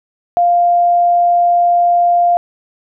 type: tone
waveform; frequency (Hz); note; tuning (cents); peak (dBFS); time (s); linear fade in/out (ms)
sine; 698.5; F5; 0; -8; 0.37-2.37; 0
effects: none